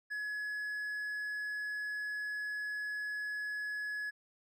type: tone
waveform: triangle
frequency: 1692 Hz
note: G#6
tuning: 32 cents sharp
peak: -34 dBFS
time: 0.1-4.11 s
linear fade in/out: 20 ms
effects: none